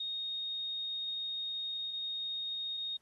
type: tone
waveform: sine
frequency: 3717 Hz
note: A#7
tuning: 6 cents flat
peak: -35 dBFS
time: 0-2.97 s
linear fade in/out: 5 ms
effects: pink hiss -75 dBFS RMS until 3.01 s + AAC 32 kbps